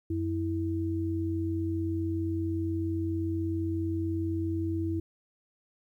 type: tone pair together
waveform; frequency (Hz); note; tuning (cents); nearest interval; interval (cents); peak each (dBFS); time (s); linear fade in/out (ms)
sine; 91.5 / 327.1; F#2 / E4; -19 / -13; octave + minor seventh; 2206; -31 / -30; 0.1-5; 5
effects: 11-bit